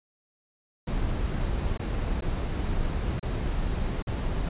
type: noise with dropouts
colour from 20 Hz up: brown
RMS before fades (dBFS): -28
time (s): 0.87-4.49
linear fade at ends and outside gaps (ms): 5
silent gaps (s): 1.776-1.794 / 2.209-2.221 / 3.196-3.227 / 4.025-4.07
effects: resampled to 8000 Hz